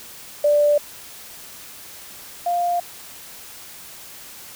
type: tone pair in turn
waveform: sine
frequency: 587.3 / 700.3 Hz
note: D5 / F5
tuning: 0 / +5 cents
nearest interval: minor third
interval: 305 cents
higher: second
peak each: -13 / -18 dBFS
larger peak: first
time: 0.44-0.78 / 2.46-2.8 s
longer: neither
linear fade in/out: 5 ms
effects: white hiss -40 dBFS RMS until 4.55 s